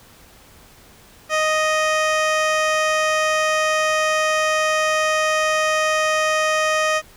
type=tone with low-pass filter; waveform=15% pulse; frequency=622.3 Hz; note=D#5; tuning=in tune; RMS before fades=-19 dBFS; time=1.29-7.02 s; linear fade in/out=50 ms; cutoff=7700 Hz; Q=0.7; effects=pink hiss -48 dBFS RMS until 7.16 s